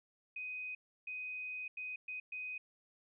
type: tone bursts at uneven times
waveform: sine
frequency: 2504 Hz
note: D#7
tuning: 10 cents sharp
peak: -40 dBFS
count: 5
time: 0.36-0.75 / 1.07-1.68 / 1.77-1.96 / 2.08-2.2 / 2.32-2.58 s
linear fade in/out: 5 ms
effects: none